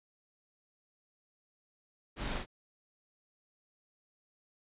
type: noise with echo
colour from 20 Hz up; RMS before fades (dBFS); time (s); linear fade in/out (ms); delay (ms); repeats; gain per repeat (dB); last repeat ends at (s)
pink; -38; 2.16-2.42; 50; 41; 1; -2; 2.461
effects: resampled to 8000 Hz